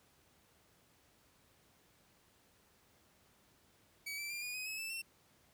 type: tone with pitch steps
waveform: sawtooth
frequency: 2274 / 2331 / 2390 / 2450 / 2512 / 2575 / 2639 / 2706 Hz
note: C#7 / D7 / D7 / D#7 / D#7 / E7 / E7 / E7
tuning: +44 / -14 / +30 / -27 / +16 / -41 / +1 / +45 cents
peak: -37 dBFS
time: 4.06-5.02 s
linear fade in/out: 10 ms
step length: 120 ms
effects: pink hiss -69 dBFS RMS until 5.53 s + high-pass 60 Hz 12 dB/octave